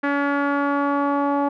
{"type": "tone with low-pass filter sweep", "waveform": "sawtooth", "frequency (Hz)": 283.7, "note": "C#4", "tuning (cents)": 40, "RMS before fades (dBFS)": -21, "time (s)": [0.03, 1.49], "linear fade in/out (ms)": 10, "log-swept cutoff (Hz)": [1700, 940], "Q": 2.9, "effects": []}